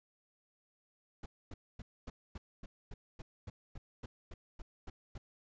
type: noise bursts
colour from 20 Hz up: brown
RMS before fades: -45 dBFS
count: 15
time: 1.23-5.18 s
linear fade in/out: 5 ms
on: 30 ms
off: 250 ms
effects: resampled to 16000 Hz